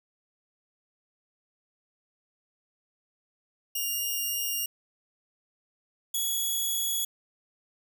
5% pulse tone pair in turn, 2829 / 3371 Hz, F7 / G#7, +22 / +25 cents, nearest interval minor third, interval 303 cents, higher second, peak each -19 dBFS, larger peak neither, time 3.75-4.66 / 6.14-7.05 s, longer neither, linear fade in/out 5 ms, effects none

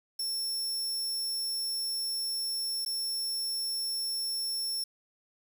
sawtooth tone with dropouts, 5400 Hz, E8, 41 cents sharp, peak -28 dBFS, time 0.19-4.84 s, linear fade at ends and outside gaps 5 ms, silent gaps 2.85-2.86 s, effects 9-bit

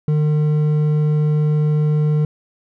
triangle tone with hard clipping, 151.2 Hz, D#3, 49 cents flat, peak -15 dBFS, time 0.08-2.25 s, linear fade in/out 2 ms, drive 9 dB, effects none

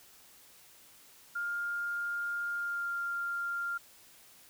sine tone with pitch glide, 1407 to 1394.1 Hz, F6 to F6, +12 to -3 cents, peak -32 dBFS, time 1.35-3.78 s, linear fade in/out 10 ms, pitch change -15 cents, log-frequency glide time 2.55-2.92 s, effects white hiss -58 dBFS RMS until 4.49 s

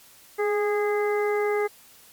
harmonic tone with a mistuned harmonic, 411.3 Hz, G#4, 17 cents flat, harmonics 1 / 2 / 3 / 4 / 5, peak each -22 / -31 / -34 / -37 / -33 dBFS, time 0.38-1.68 s, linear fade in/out 20 ms, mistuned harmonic 1, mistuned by +27 cents, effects white hiss -52 dBFS RMS until 2.12 s + MP3 96 kbps

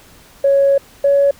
sine tone pair in turn, 554.4 / 561.5 Hz, C#5 / C#5, 0 / +22 cents, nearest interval unison, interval 22 cents, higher second, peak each -8 dBFS, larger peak neither, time 0.44-0.78 / 1.04-1.31 s, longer first, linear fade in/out 5 ms, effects tanh soft clip ceiling -4 dBFS + pink hiss -45 dBFS RMS until 1.39 s

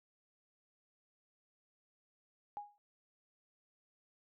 sine tone with exponential decay, 824 Hz, G#5, 14 cents flat, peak -37 dBFS, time 2.57-2.78 s, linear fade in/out 0 ms, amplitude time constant 45 ms, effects none

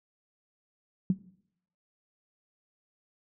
sine tone with exponential decay, 185 Hz, F#3, in tune, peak -18 dBFS, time 1.1-1.19 s, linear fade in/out 2 ms, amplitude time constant 19 ms, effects noise-tail reverb RT60 0.7 s tail -19 dB re dry

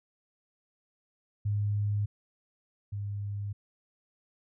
sine tone pair in turn, 103.2 / 101.66 Hz, G#2 / G#2, -10 / -37 cents, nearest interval unison, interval 27 cents, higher first, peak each -26 / -32 dBFS, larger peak first, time 1.45-2.06 / 2.92-3.53 s, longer neither, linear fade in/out 10 ms, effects none

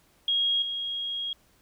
sine tone with level steps, 3278 Hz, G#7, 23 cents flat, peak -22 / -29 dBFS, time 0.28-1.33 s, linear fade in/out 2 ms, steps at 0.62 s, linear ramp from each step 2 ms, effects pink hiss -63 dBFS RMS until 1.61 s

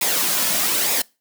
white noise with flanger, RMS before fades -20 dBFS, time 0.01-1.02 s, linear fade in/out 5 ms, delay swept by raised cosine 0.66 to 2.56 ms, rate 1.1 Hz, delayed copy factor -0.5, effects noise-tail reverb RT60 0.3 s tail -25 dB re dry + high-pass 150 Hz 12 dB/octave

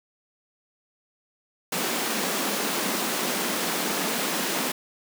pink high-pass noise, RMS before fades -27 dBFS, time 1.72-4.72 s, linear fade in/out 5 ms, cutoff 180 Hz, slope 48 dB/octave, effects none

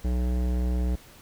sine tone with hard clipping, 61.4 Hz, B1, 9 cents flat, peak -25 dBFS, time 0.04-0.96 s, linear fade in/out 10 ms, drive 16 dB, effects pink hiss -51 dBFS RMS until 1.21 s

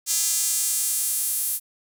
square tone with high-pass filter sweep, 185 Hz, F#3, in tune, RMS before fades -24 dBFS, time 0.06-1.6 s, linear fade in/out 50 ms, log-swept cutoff 6800 to 11000 Hz, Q 1.6, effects none

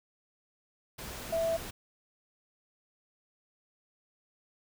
sine tone in noise, 659.3 Hz, E5, in tune, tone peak -27 dBFS, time 1.32-1.57 s, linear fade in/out 10 ms, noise pink, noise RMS -42 dBFS, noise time 0.98-1.71 s, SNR +12 dB, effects none

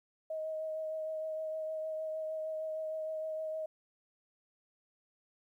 sine tone with vibrato, 630 Hz, D#5, 21 cents sharp, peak -35 dBFS, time 0.3-3.66 s, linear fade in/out 5 ms, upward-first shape triangle, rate 6.5 Hz, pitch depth 18 cents each way, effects 12-bit

